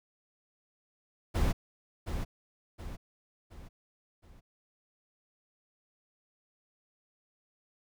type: noise with echo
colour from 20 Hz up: brown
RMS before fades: -27 dBFS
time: 1.34-1.53 s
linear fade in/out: 20 ms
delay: 720 ms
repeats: 4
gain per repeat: -7 dB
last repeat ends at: 4.41 s
effects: none